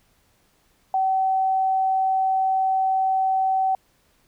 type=tone; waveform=sine; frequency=763 Hz; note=G5; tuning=47 cents flat; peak=-18 dBFS; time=0.94-3.75 s; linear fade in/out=2 ms; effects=pink hiss -63 dBFS RMS until 4.27 s